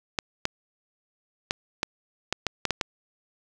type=clicks; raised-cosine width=0.2 ms; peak=-7 dBFS; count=9; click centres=0.188 / 0.454 / 1.509 / 1.831 / 2.326 / 2.467 / 2.653 / 2.707 / 2.812 s; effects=none